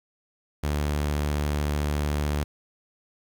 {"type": "tone", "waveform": "sawtooth", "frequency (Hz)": 73.7, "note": "D2", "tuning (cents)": 7, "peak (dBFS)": -20, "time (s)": [0.63, 2.44], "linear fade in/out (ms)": 10, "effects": ["9-bit"]}